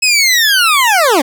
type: linear sweep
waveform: 20% pulse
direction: down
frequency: 2589 to 250.6 Hz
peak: -3 dBFS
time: 0.02-1.22 s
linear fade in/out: 10 ms
effects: none